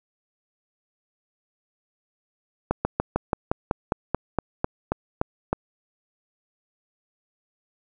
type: slowing click train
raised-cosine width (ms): 1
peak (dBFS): -7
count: 14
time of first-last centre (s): 2.71-5.53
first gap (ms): 140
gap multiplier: 1.07
effects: none